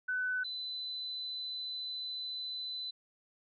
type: tone pair in turn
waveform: sine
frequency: 1503 / 4013 Hz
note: F#6 / B7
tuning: +27 / +27 cents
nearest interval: octave + perfect fourth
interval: 1700 cents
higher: second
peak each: -31 / -37 dBFS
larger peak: first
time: 0.08-0.44 / 0.44-2.91 s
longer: second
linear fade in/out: 10 ms
effects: none

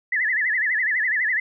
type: tone with vibrato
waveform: sine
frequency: 1864.7 Hz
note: A#6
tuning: in tune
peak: -19 dBFS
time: 0.12-1.4 s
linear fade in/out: 5 ms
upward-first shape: sine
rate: 12 Hz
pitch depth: 170 cents each way
effects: none

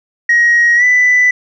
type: tone with pitch glide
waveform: sine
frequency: 1889 to 1988.6 Hz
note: A#6 to B6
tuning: +22 to +11 cents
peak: -5 dBFS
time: 0.29-1.31 s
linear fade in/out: 5 ms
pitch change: +89 cents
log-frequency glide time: 0.76-0.84 s
effects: tanh soft clip ceiling -4 dBFS

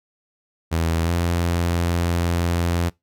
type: tone with pitch glide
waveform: sawtooth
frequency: 82.41 to 85.91 Hz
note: E2 to F2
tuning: 0 to -28 cents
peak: -15 dBFS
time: 0.71-2.9 s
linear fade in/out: 20 ms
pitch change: +72 cents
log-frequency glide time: 1.04-1.1 s
effects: noise-tail reverb RT60 0.2 s tail -24 dB re dry

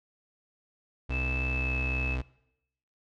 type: tone with vibrato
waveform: 35% pulse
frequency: 64 Hz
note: C2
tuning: 38 cents flat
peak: -28 dBFS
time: 1.09-2.22 s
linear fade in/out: 10 ms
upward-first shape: sine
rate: 20 Hz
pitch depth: 31 cents each way
type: tone with pitch glide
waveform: sine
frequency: 2624 to 2601 Hz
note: E7 to E7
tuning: -9 to -24 cents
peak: -30 dBFS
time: 1.1-2.18 s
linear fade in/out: 50 ms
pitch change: -15 cents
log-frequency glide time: 1.5-1.75 s
effects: noise-tail reverb RT60 0.8 s tail -21 dB re dry + low-pass 4000 Hz 12 dB/octave

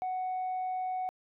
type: tone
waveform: sine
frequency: 742 Hz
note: F#5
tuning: 5 cents sharp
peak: -29 dBFS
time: 0.02-1.09 s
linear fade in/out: 0 ms
effects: tanh soft clip ceiling -29 dBFS

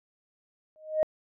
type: tone with exponential growth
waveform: sine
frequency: 622.3 Hz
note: D#5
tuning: in tune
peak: -17 dBFS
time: 0.76-1.03 s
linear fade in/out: 0 ms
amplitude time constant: 58 ms
effects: tanh soft clip ceiling -16 dBFS

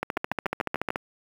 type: two click trains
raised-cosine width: 0.5 ms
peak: -11 / -11 dBFS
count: 6 / 14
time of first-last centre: 0.17-0.904 / 0.03-0.959 s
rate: 6.81 / 14 Hz
effects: high-pass 150 Hz 12 dB/octave + 7-bit

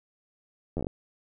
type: slowing click train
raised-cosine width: 2 ms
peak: -18 dBFS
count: 7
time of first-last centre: 0.77-0.869 s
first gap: 11 ms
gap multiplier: 1.16
effects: none

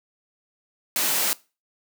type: noise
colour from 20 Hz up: white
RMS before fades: -23 dBFS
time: 0.96-1.33 s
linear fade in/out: 0 ms
effects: noise-tail reverb RT60 0.3 s tail -21 dB re dry + high-pass 200 Hz 12 dB/octave

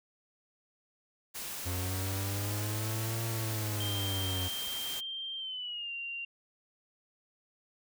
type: noise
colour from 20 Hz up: white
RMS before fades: -40 dBFS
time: 1.34-5.01 s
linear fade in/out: 20 ms
type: linear two-way sweep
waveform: 45% pulse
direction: up then down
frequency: 88.6 to 114.7 to 90.6 Hz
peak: -33 dBFS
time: 1.65-4.49 s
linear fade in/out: 20 ms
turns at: 3.24 s
type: tone with pitch glide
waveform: sine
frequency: 3163 to 2770 Hz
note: G7 to F7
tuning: +15 to -15 cents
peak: -36 dBFS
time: 3.8-6.25 s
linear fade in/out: 5 ms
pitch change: -230 cents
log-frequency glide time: 5.37-5.92 s
effects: none

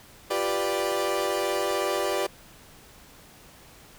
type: chord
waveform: 30% pulse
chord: G dominant seventh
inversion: third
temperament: equal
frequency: 349.2 / 392 / 493.9 / 587.3 Hz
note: F4 / G4 / B4 / D5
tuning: 0 / 0 / 0 / 0 cents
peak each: -30 / -27 / -29 / -26 dBFS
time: 0.3-2.27 s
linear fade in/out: 10 ms
effects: pink hiss -51 dBFS RMS until 3.98 s

